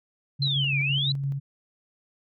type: tone with tremolo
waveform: sine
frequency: 138.59 Hz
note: C#3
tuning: in tune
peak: -24 dBFS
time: 0.39-1.4 s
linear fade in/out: 20 ms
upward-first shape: square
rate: 5.9 Hz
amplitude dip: 30%
type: exponential two-way sweep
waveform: sine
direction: down then up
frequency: 4174 to 2269 to 4070 Hz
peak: -24 dBFS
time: 0.42-1.12 s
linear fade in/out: 2 ms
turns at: 0.8 s
effects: none